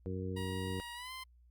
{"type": "harmonic tone", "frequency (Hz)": 93.3, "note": "F#2", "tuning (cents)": 15, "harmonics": [1, 2, 3, 4, 5], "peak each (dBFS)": [-39, -42, -45, -45, -44], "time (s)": [0.06, 0.8], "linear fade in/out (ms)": 0}
{"type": "tone with pitch glide", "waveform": "15% pulse", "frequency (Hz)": [952, 1038.2], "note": ["A#5", "C6"], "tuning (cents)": [36, -14], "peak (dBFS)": -37, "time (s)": [0.36, 1.24], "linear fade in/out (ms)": 10, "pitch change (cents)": 150, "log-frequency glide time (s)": [0.94, 1.12]}
{"effects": ["added 60 Hz sine -60 dBFS peak until 1.5 s", "Opus 48 kbps"]}